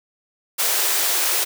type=high-pass noise; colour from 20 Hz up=white; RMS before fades=-20 dBFS; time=0.58-1.45 s; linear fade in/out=20 ms; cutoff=320 Hz; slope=96 dB/octave; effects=none